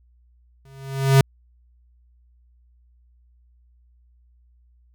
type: tone with exponential growth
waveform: square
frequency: 135.5 Hz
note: C#3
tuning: 39 cents flat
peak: -9 dBFS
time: 0.65-1.21 s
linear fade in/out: 2 ms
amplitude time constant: 120 ms
effects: added 60 Hz sine -54 dBFS peak until 4.94 s